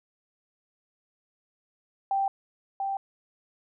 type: tone with echo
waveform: sine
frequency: 784 Hz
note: G5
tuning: in tune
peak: -23 dBFS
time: 2.11-2.28 s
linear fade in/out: 2 ms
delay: 690 ms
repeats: 1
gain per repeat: -4 dB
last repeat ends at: 2.97 s
effects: none

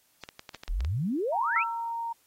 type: clicks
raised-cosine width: 0.2 ms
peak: -23 dBFS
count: 9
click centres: 0.237 / 0.289 / 0.394 / 0.492 / 0.547 / 0.635 / 0.679 / 0.806 / 0.848 s
type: exponential sweep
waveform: sine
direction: up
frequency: 32.7 to 2794 Hz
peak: -26 dBFS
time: 0.68-1.64 s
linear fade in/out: 20 ms
type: tone with pitch glide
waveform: sine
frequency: 932.3 to 926.4 Hz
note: A#5 to A#5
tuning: 0 to -11 cents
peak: -30 dBFS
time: 1.32-2.13 s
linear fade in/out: 10 ms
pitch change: -11 cents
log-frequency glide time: 1.5-1.68 s
type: tone with exponential decay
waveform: sine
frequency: 1337 Hz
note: E6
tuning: 24 cents sharp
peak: -21 dBFS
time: 1.56-1.92 s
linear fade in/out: 1 ms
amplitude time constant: 78 ms
effects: white hiss -66 dBFS RMS until 2.26 s + AAC 48 kbps

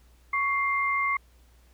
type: tone pair together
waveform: sine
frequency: 1115.3 / 2102 Hz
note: C#6 / C7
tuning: +10 / +7 cents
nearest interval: major seventh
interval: 1097 cents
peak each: -26 dBFS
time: 0.33-1.17 s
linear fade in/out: 5 ms
effects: added 60 Hz sine -55 dBFS peak until 1.73 s + pink hiss -64 dBFS RMS until 1.73 s

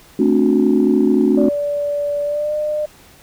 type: chord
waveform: sine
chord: D dominant seventh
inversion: second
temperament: just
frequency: 220.2 / 264.3 / 293.7 / 367.1 Hz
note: A3 / C4 / D4 / F#4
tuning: +2 / +18 / 0 / -14 cents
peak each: -16 dBFS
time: 0.19-1.49 s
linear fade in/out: 5 ms
type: tone with pitch glide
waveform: sine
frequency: 580 to 603.2 Hz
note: D5 to D5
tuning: -22 to +46 cents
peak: -17 dBFS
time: 1.37-2.86 s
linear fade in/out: 10 ms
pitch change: +68 cents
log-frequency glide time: 2.23-2.53 s
effects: tanh soft clip ceiling -3 dBFS + pink hiss -46 dBFS RMS until 3.22 s

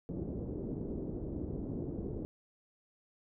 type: low-pass noise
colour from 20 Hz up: white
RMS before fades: -39 dBFS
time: 0.09-2.25 s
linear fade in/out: 0 ms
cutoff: 380 Hz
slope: 24 dB/octave
effects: none

